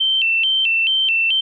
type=tone with vibrato; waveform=sine; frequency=2890 Hz; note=F#7; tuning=41 cents flat; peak=-14 dBFS; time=0-1.41 s; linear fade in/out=10 ms; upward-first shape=square; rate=2.3 Hz; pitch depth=130 cents each way; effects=none